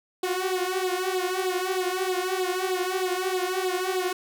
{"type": "tone with flanger", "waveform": "sawtooth", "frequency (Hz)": 369.7, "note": "F#4", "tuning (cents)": -1, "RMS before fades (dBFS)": -27, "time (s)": [0.23, 4.13], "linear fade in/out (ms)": 5, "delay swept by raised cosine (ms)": [0.24, 4.74], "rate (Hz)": 3.2, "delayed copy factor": 0.8, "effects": []}